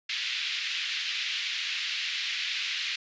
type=band-pass noise; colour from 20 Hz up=white; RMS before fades=-32 dBFS; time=0.09-2.96 s; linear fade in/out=5 ms; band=2000 to 4000 Hz; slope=24 dB/octave; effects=resampled to 16000 Hz